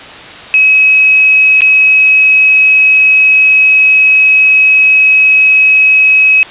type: tone with dropouts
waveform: sine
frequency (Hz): 2554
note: D#7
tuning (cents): +45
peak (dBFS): -3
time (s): 0.54-6.43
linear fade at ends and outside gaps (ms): 0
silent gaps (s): 1.607-1.619
effects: white hiss -28 dBFS RMS until 6.5 s + resampled to 8000 Hz